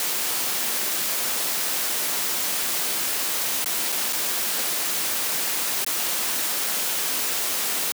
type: noise with dropouts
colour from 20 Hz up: white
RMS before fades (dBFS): -25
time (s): 0-7.92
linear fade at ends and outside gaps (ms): 1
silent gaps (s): 3.644-3.659 / 3.921-3.924 / 4.126-4.131 / 5.846-5.864
effects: high-pass 200 Hz 12 dB/octave